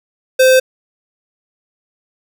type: tone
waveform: square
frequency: 518 Hz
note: C5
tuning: 17 cents flat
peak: -7 dBFS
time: 0.39-0.6 s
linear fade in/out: 10 ms
effects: none